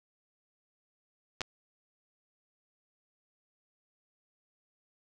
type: clicks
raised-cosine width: 0.2 ms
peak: -16 dBFS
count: 2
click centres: 1.408 / 1.416 s
effects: none